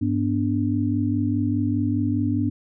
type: tone cluster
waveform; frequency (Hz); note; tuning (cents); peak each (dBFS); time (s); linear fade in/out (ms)
sine; 101.2 / 245.8 / 290.7; G#2 / B3 / D4; -44 / -8 / -18; -24; 0.01-2.5; 10
effects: none